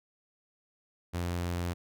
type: tone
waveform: sawtooth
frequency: 87.31 Hz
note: F2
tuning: in tune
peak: -27 dBFS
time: 1.13-1.74 s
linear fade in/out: 20 ms
effects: none